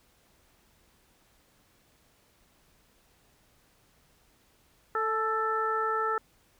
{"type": "harmonic tone with a mistuned harmonic", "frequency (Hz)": 442, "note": "A4", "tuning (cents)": 8, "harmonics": [1, 2, 3, 4], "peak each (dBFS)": [-32, -35, -28, -37], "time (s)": [4.95, 6.18], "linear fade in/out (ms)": 2, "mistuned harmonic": 2, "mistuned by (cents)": -29, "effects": ["pink hiss -65 dBFS RMS until 6.59 s"]}